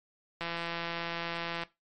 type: click train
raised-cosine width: 0.3 ms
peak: -19 dBFS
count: 208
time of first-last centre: 0.41-1.635 s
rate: 169 Hz
effects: noise-tail reverb RT60 0.2 s tail -17 dB re dry + MP3 48 kbps